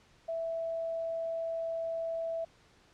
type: tone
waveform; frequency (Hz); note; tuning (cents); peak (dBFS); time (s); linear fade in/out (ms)
sine; 659.3; E5; 0; -32; 0.28-2.45; 10
effects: pink hiss -63 dBFS RMS until 2.93 s + low-pass 6000 Hz 12 dB/octave